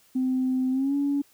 sine tone with pitch glide, 258 to 283 Hz, C4 to C#4, -24 to +36 cents, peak -21 dBFS, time 0.15-1.22 s, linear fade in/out 10 ms, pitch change +160 cents, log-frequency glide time 0.71-0.95 s, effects tanh soft clip ceiling -17 dBFS + white hiss -60 dBFS RMS until 1.33 s

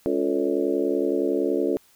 harmonic tone with a mistuned harmonic, 70.7 Hz, C#2, 35 cents sharp, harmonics 3 / 4 / 5 / 6 / 7 / 8 / 9, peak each -36 / -26 / -25 / -26 / -35 / -30 / -37 dBFS, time 0.06-1.77 s, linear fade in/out 0 ms, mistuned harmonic 6, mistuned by +72 cents, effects white hiss -58 dBFS RMS until 1.95 s

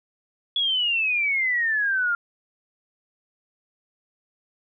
sine exponential sweep, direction down, 3400 to 1386 Hz, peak -20 dBFS, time 0.56-2.15 s, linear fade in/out 2 ms, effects none

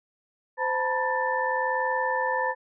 sine tone cluster, 516 / 889 / 970 / 1772 Hz, C5 / A5 / B5 / A6, -24 / +18 / -31 / +12 cents, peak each -29 dBFS, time 0.57-2.55 s, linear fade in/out 50 ms, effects none

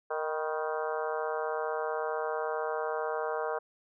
harmonic tone with a mistuned harmonic, 155.56 Hz, D#3, in tune, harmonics 3 / 4 / 5 / 6 / 7 / 8 / 9 / 10, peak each -34 / -36 / -38 / -40 / -41 / -42 / -43 / -44 dBFS, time 0.1-3.59 s, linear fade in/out 10 ms, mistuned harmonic 6, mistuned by +68 cents, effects none

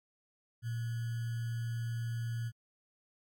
sine tone with sample-and-hold, 116.54 Hz, A#2, in tune, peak -33 dBFS, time 0.62-2.52 s, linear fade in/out 50 ms, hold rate 1575 Hz, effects MP3 64 kbps

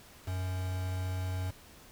triangle tone with quantisation, 92.5 Hz, F#2, in tune, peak -30 dBFS, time 0.27-1.51 s, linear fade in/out 10 ms, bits 7, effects pink hiss -55 dBFS RMS until 1.91 s

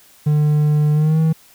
triangle tone with pitch glide, 150 to 159.84 Hz, D3 to D#3, +37 to +47 cents, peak -10 dBFS, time 0.26-1.33 s, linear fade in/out 10 ms, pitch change +110 cents, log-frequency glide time 0.93-1.2 s, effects white hiss -49 dBFS RMS until 1.54 s

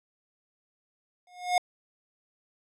square tone with exponential growth, 720 Hz, F#5, 47 cents flat, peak -19 dBFS, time 1.27-1.58 s, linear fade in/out 2 ms, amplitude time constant 66 ms, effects low-pass 8000 Hz 12 dB/octave

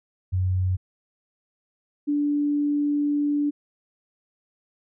sine tone pair in turn, 92.5 / 291.4 Hz, F#2 / D4, 0 / -13 cents, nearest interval octave + minor sixth, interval 1987 cents, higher second, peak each -20 dBFS, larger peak neither, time 0.32-0.77 / 2.07-3.51 s, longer second, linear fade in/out 20 ms, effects none

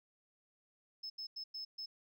sine tone bursts at uneven times, 5210 Hz, E8, 21 cents flat, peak -40 dBFS, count 5, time 1.03-1.1 / 1.18-1.27 / 1.36-1.44 / 1.54-1.65 / 1.78-1.86 s, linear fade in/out 10 ms, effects tanh soft clip ceiling -38 dBFS

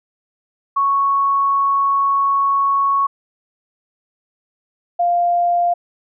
sine tone pair in turn, 1108 / 698 Hz, C#6 / F5, -1 / -1 cents, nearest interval minor sixth, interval 800 cents, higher first, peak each -13 dBFS, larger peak neither, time 0.76-3.07 / 4.99-5.74 s, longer first, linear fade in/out 10 ms, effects none

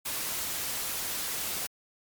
white noise, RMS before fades -33 dBFS, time 0.05-1.67 s, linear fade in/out 10 ms, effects MP3 96 kbps

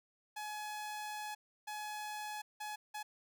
sawtooth tone bursts at uneven times, 845 Hz, G#5, 30 cents sharp, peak -37 dBFS, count 4, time 0.36-1.35 / 1.67-2.42 / 2.6-2.76 / 2.94-3.03 s, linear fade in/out 10 ms, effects none

